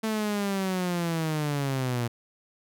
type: linear sweep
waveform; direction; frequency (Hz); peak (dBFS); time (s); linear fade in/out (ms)
sawtooth; down; 222 to 116.6; -22; 0.03-2.08; 10
effects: none